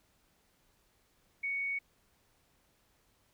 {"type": "tone", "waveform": "sine", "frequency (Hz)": 2228, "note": "C#7", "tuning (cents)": 8, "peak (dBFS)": -32, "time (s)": [1.43, 1.79], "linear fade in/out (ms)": 10, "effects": ["pink hiss -71 dBFS RMS until 3.33 s"]}